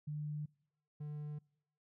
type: tone pair in turn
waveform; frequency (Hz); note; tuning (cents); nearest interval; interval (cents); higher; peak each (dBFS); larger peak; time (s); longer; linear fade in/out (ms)
sine / triangle; 149.6 / 149.02; D3 / D3; +32 / +26; unison; 6; first; -38 / -39; first; 0.07-0.46 / 1-1.39; neither; 10
effects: noise-tail reverb RT60 0.7 s tail -25 dB re dry